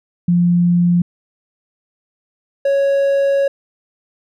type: tone pair in turn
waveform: sine / triangle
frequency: 174.61 / 554.4 Hz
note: F3 / C#5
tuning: 0 / 0 cents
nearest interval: octave + minor sixth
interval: 2000 cents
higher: second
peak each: -10 dBFS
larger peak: neither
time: 0.28-1.02 / 2.65-3.48 s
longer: second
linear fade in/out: 5 ms
effects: none